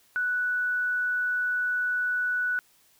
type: tone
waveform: sine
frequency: 1480 Hz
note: F#6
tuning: in tune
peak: -24 dBFS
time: 0.16-2.59 s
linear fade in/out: 0 ms
effects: white hiss -62 dBFS RMS until 2.99 s